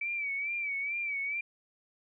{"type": "tone with vibrato", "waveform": "sine", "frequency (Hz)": 2300, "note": "D7", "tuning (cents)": -37, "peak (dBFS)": -31, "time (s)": [0.01, 1.41], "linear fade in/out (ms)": 5, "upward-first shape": "sine", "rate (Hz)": 2.3, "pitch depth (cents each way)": 71, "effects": []}